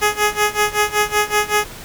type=tone with tremolo; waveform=10% pulse; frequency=418.9 Hz; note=G#4; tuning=15 cents sharp; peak=-4 dBFS; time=0.01-1.65 s; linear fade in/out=20 ms; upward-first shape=sine; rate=5.3 Hz; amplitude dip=90%; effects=pink hiss -35 dBFS RMS until 1.84 s